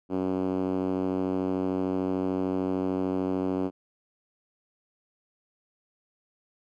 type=tone with band-pass filter; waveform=5% pulse; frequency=93.4 Hz; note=F#2; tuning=17 cents sharp; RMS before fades=-28 dBFS; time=0.09-3.71 s; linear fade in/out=50 ms; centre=280 Hz; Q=2; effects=none